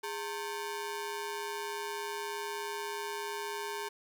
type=ring-modulated tone; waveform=sawtooth; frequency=659.3 Hz; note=E5; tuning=in tune; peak=-29 dBFS; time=0.03-3.89 s; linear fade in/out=10 ms; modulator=248 Hz; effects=none